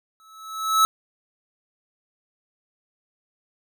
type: tone with exponential growth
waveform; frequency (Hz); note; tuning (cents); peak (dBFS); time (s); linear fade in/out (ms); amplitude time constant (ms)
square; 1300; E6; -24; -13; 0.2-0.85; 0; 140
effects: none